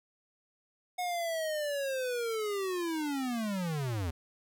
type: linear sweep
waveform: square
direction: down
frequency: 729 to 77.78 Hz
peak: -32 dBFS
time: 0.98-4.11 s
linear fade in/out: 10 ms
effects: none